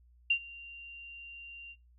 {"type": "tone with ADSR envelope", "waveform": "sine", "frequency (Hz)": 2773, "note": "F7", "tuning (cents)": -13, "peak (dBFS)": -21, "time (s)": [0.3, 1.76], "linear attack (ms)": 7, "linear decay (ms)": 76, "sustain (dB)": -23, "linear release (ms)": 51, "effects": ["noise-tail reverb RT60 0.2 s tail -20 dB re dry", "added 60 Hz sine -59 dBFS peak until 1.98 s"]}